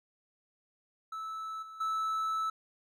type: tone with level steps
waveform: triangle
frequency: 1309 Hz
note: E6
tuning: 13 cents flat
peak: -35 / -43 / -28 dBFS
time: 1.12-2.5 s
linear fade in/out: 5 ms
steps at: 1.62 / 1.8 s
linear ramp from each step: 10 ms
effects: none